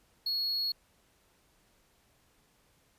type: tone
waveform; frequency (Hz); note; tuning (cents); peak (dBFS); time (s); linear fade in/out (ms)
triangle; 4333; C#8; -40; -28; 0.26-0.72; 5
effects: pink hiss -68 dBFS RMS until 2.98 s + resampled to 32000 Hz